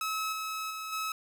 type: tone with level steps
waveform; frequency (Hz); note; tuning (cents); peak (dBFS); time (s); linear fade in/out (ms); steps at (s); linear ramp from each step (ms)
sawtooth; 1290; E6; -38; -27 / -30 / -33 / -28; 0.01-1.12; 2; 0.32 / 0.7 / 0.92; 10
effects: none